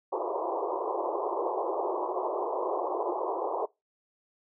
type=band-pass noise; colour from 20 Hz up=pink; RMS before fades=-31 dBFS; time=0.12-3.66 s; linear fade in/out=10 ms; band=340 to 1100 Hz; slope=96 dB/octave; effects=noise-tail reverb RT60 0.2 s tail -22 dB re dry